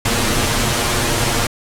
pink noise with comb filter, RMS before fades -17 dBFS, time 0.05-1.47 s, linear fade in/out 5 ms, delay 8.5 ms, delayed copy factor +0.9, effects low-pass 11000 Hz 12 dB/octave

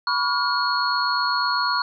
sine tone cluster, 983 / 1131 / 1422 / 4324 Hz, B5 / C#6 / F6 / C#8, -8 / +34 / +31 / -44 cents, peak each -25 dBFS, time 0.07-1.82 s, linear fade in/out 2 ms, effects none

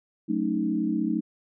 sine chord, D# half-diminished seventh, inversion first, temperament equal, 185 / 220 / 277.2 / 311.1 Hz, F#3 / A3 / C#4 / D#4, 0 / 0 / 0 / 0 cents, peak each -31 / -28 / -31 / -27 dBFS, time 0.28-1.21 s, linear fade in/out 20 ms, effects none

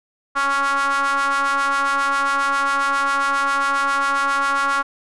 square ring-modulated tone, 139.3 Hz, C#3, 9 cents sharp, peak -15 dBFS, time 0.35-4.83 s, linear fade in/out 20 ms, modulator 1250 Hz, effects resampled to 24000 Hz

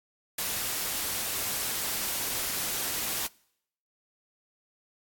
white noise, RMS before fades -31 dBFS, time 0.38-3.27 s, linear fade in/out 5 ms, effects noise-tail reverb RT60 0.7 s tail -24 dB re dry + AAC 64 kbps

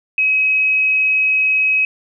sine tone, 2547 Hz, D#7, 40 cents sharp, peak -12 dBFS, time 0.18-1.85 s, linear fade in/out 2 ms, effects none

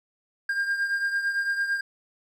triangle beating tone pair, 1604 / 1612.9 Hz, G6 / G6, +39 / +49 cents, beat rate 8.9 Hz, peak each -23 / -30 dBFS, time 0.49-1.81 s, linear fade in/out 5 ms, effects none

